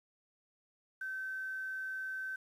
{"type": "tone with quantisation", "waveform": "sine", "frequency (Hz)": 1539, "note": "G6", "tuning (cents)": -32, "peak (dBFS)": -37, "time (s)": [1.01, 2.36], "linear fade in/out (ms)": 5, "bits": 10, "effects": ["resampled to 32000 Hz"]}